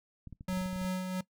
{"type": "clicks", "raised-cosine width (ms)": 5, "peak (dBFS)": -33, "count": 12, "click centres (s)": [0.273, 0.327, 0.409, 0.494, 0.529, 0.573, 0.614, 0.66, 0.73, 0.761, 0.815, 0.846]}
{"type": "tone with tremolo", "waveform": "square", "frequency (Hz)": 185, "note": "F#3", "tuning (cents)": 0, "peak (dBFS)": -31, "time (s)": [0.48, 1.21], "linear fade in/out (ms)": 5, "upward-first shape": "sine", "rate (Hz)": 3, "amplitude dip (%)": 40}
{"effects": ["noise-tail reverb RT60 0.1 s tail -19 dB re dry"]}